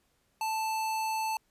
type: tone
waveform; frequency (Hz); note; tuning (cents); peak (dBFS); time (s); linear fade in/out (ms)
square; 880; A5; 0; -30; 0.41-1.37; 2
effects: pink hiss -72 dBFS RMS until 1.5 s + resampled to 32000 Hz